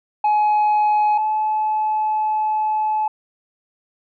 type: tone pair in turn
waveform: sine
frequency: 844 / 860.2 Hz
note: G#5 / A5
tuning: +28 / -39 cents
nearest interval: unison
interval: 33 cents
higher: second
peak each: -11 / -16 dBFS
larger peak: first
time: 0.24-1.18 / 1.18-3.08 s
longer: second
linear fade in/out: 5 ms
effects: tanh soft clip ceiling -13 dBFS